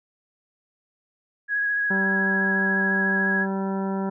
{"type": "tone with vibrato", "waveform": "sine", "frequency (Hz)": 1661.2, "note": "G#6", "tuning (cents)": 0, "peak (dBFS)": -21, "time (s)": [1.48, 3.47], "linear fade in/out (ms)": 50, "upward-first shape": "triangle", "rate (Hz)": 14, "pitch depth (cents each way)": 20}
{"type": "harmonic tone", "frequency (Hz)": 193.6, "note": "G3", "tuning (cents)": -21, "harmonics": [1, 2, 3, 4, 5, 7, 8, 9], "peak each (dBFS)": [-25, -31, -36, -36, -35, -41, -49, -49], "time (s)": [1.9, 4.1], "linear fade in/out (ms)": 10}
{"effects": []}